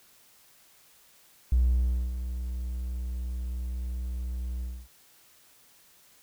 triangle tone with ADSR envelope, 61.6 Hz, B1, 4 cents flat, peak -15 dBFS, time 1.52-4.88 s, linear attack 4 ms, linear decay 590 ms, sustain -13 dB, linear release 260 ms, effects tanh soft clip ceiling -16 dBFS + white hiss -59 dBFS RMS until 6.22 s

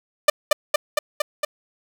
sawtooth tone with echo, 597 Hz, D5, 28 cents sharp, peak -6 dBFS, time 0.28-0.3 s, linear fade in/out 5 ms, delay 230 ms, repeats 5, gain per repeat -2 dB, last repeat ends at 1.45 s, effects none

